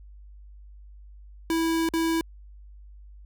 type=tone with dropouts; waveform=square; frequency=327.8 Hz; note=E4; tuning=10 cents flat; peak=-23 dBFS; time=1.5-2.21 s; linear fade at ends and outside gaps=1 ms; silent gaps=1.889-1.937 s; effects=added 50 Hz sine -44 dBFS peak until 3.25 s